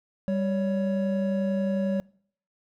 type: tone pair together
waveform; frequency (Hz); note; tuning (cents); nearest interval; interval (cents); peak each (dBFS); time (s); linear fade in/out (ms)
triangle; 196.73 / 559; G3 / C#5; +6 / +14; octave + tritone; 1808; -23 / -27; 0.28-2; 0
effects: noise-tail reverb RT60 0.6 s tail -25 dB re dry